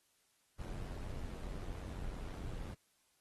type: noise with amplitude modulation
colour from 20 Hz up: brown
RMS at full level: -41 dBFS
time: 0.58-2.75 s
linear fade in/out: 20 ms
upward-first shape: sine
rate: 91.6 Hz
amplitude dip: 55%
effects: white hiss -75 dBFS RMS until 3.2 s + AAC 32 kbps